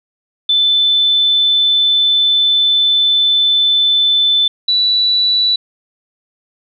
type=tone pair in turn; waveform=sine; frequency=3520 / 3951 Hz; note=A7 / B7; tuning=0 / 0 cents; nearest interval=major second; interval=200 cents; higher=second; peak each=-9 / -10 dBFS; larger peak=first; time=0.49-4.48 / 4.68-5.56 s; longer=first; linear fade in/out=5 ms; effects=none